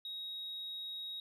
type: tone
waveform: sine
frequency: 3786 Hz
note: A#7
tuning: 26 cents sharp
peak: -39 dBFS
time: 0.05-1.2 s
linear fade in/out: 2 ms
effects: tanh soft clip ceiling -37 dBFS

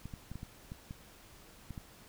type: clicks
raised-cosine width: 5 ms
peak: -30 dBFS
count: 9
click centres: 0.056 / 0.138 / 0.316 / 0.356 / 0.431 / 0.719 / 0.909 / 1.707 / 1.778 s
effects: pink hiss -57 dBFS RMS until 2.08 s

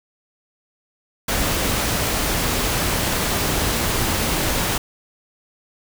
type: noise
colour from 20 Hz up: pink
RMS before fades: -21 dBFS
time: 1.28-4.78 s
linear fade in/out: 5 ms
effects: none

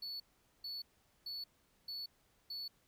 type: tone bursts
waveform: triangle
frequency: 4435 Hz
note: C#8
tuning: in tune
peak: -40 dBFS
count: 5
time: 0.02-2.68 s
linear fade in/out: 5 ms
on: 180 ms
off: 440 ms
effects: pink hiss -73 dBFS RMS until 2.87 s

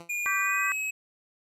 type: tone with exponential decay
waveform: 10% pulse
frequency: 170 Hz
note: F3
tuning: 46 cents flat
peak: -32 dBFS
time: 0-0.15 s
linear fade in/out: 2 ms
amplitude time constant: 32 ms
type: tone with pitch glide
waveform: square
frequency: 2426 to 2560 Hz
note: D#7 to D#7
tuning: -44 to +49 cents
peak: -29 dBFS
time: 0.09-0.91 s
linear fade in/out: 10 ms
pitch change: +93 cents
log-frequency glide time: 0.38-0.71 s
type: chord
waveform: sine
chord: G major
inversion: second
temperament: equal with one note detuned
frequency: 1155.8 / 1568 / 1975.5 Hz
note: D6 / G6 / B6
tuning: -28 / 0 / 0 cents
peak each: -30 dBFS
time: 0.26-0.72 s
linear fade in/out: 0 ms
effects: low-pass 12000 Hz 12 dB/octave

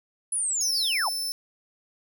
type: linear sweep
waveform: sine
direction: down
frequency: 10240 to 659.3 Hz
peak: -24 dBFS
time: 0.32-1.09 s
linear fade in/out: 5 ms
type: tone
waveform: sawtooth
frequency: 5290 Hz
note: E8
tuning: 5 cents sharp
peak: -25 dBFS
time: 0.61-1.32 s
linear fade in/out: 0 ms
effects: none

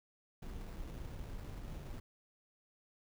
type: noise with sample-and-hold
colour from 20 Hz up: brown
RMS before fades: -45 dBFS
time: 0.42-2 s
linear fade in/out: 5 ms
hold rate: 3150 Hz
effects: none

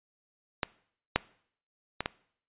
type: clicks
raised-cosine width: 0.3 ms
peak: -11 / -6 / -14 / -13 dBFS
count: 4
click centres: 0.632 / 1.16 / 2.006 / 2.059 s
effects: noise-tail reverb RT60 0.6 s tail -21 dB re dry + resampled to 8000 Hz

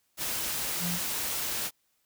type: tone in noise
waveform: sine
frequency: 174.61 Hz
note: F3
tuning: in tune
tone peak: -31 dBFS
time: 0.79-0.99 s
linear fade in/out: 50 ms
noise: white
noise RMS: -32 dBFS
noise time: 0.17-1.71 s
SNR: -2 dB
effects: white hiss -73 dBFS RMS until 2.05 s

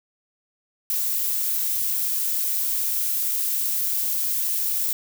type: noise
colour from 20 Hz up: violet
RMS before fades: -24 dBFS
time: 0.9-4.93 s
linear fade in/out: 0 ms
effects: none

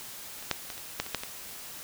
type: clicks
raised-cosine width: 0.2 ms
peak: -28 / -8 / -20 / -26 / -10 / -22 / -10 / -18 dBFS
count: 8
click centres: 0.426 / 0.513 / 0.702 / 0.779 / 1 / 1.064 / 1.147 / 1.235 s
effects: white hiss -43 dBFS RMS until 1.83 s

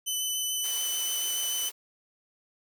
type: tone with vibrato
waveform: 15% pulse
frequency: 3011 Hz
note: F#7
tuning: 30 cents sharp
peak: -21 dBFS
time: 0.06-1.7 s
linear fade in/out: 20 ms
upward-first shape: square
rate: 6.9 Hz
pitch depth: 10 cents each way
type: high-pass noise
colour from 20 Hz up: white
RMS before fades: -40 dBFS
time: 0.63-1.72 s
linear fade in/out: 20 ms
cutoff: 290 Hz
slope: 96 dB/octave
effects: none

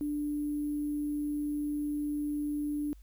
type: tone with sample-and-hold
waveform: sine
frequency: 294.5 Hz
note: D4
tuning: 5 cents sharp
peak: -30 dBFS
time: 0.01-2.93 s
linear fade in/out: 0 ms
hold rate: 11025 Hz
effects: added 50 Hz sine -50 dBFS peak until 3.02 s + white hiss -70 dBFS RMS until 3.02 s

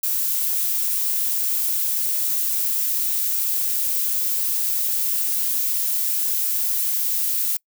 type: noise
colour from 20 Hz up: violet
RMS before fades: -22 dBFS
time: 0.03-7.57 s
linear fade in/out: 5 ms
effects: noise-tail reverb RT60 0.1 s tail -26 dB re dry

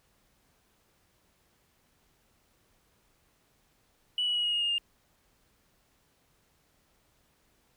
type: tone with pitch steps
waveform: sine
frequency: 2954 / 2930 / 2907 / 2883 / 2860 / 2837 / 2814 Hz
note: F#7 / F#7 / F#7 / F#7 / F7 / F7 / F7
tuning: -3 / -18 / -31 / -46 / +41 / +27 / +12 cents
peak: -25 dBFS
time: 4.18-4.782 s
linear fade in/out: 2 ms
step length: 86 ms
effects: tanh soft clip ceiling -22 dBFS + pink hiss -69 dBFS RMS until 7.76 s

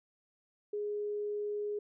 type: tone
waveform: sine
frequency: 415.3 Hz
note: G#4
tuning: in tune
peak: -33 dBFS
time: 0.73-1.79 s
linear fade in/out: 5 ms
effects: none

